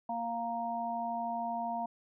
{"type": "harmonic tone", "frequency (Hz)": 233.1, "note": "A#3", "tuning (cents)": 0, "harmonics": [1, 3, 4], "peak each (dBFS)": [-41, -35, -37], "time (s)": [0.09, 1.86], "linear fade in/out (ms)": 5, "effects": []}